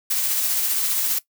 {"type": "noise with tremolo", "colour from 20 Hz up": "blue", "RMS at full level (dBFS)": -21, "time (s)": [0.1, 1.19], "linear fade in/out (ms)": 10, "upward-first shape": "sine", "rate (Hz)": 15, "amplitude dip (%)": 25, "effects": ["noise-tail reverb RT60 0.1 s tail -17 dB re dry"]}